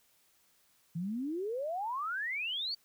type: exponential sweep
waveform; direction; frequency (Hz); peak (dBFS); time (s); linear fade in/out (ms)
sine; up; 158.9 to 4658; -33; 0.95-2.75; 10
effects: white hiss -69 dBFS RMS until 2.84 s